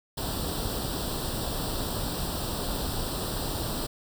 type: noise with comb filter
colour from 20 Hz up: pink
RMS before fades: -31 dBFS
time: 0.17-3.87 s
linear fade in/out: 10 ms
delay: 0.23 ms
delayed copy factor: +0.8
effects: none